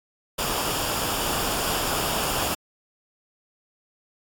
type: noise with comb filter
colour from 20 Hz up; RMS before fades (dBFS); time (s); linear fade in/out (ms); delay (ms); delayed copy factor
pink; -26; 0.38-2.55; 10; 0.49; -0.55
effects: AAC 64 kbps